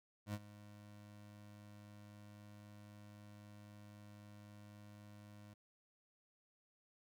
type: tone with ADSR envelope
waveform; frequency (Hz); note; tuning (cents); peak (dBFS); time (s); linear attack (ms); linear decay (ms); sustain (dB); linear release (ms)
25% pulse; 103.83; G#2; 0; -35; 0.26-5.54; 78; 45; -17; 7
effects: none